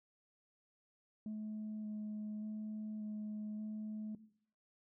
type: tone with vibrato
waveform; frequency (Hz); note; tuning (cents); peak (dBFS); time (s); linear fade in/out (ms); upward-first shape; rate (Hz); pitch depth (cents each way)
sine; 213.4; G#3; +47; -38; 1.26-4.15; 2; square; 0.86; 10
effects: noise-tail reverb RT60 0.6 s tail -17 dB re dry + tanh soft clip ceiling -38 dBFS